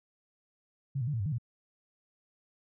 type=tone with pitch steps; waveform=sine; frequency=137 / 117.8 / 147.9 / 114.4 / 98.1 / 154.1 / 118.6 Hz; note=C#3 / A#2 / D3 / A#2 / G2 / D#3 / A#2; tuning=-20 / +19 / +13 / -32 / +2 / -16 / +30 cents; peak=-29 dBFS; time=0.95-1.384 s; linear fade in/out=10 ms; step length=62 ms; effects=none